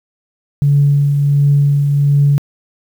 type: tone with tremolo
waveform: sine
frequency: 142.8 Hz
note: D3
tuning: 48 cents flat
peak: -6 dBFS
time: 0.62-2.38 s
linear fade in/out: 0 ms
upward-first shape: triangle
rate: 1.4 Hz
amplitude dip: 40%
effects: tanh soft clip ceiling -2 dBFS + 7-bit